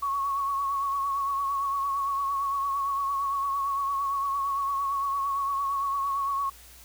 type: tone with vibrato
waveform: sine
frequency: 1108.7 Hz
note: C#6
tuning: in tune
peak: -25 dBFS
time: 0.02-6.5 s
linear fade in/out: 10 ms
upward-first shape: triangle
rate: 8.8 Hz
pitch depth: 43 cents each way
effects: added 60 Hz sine -53 dBFS peak until 6.84 s + white hiss -51 dBFS RMS until 6.84 s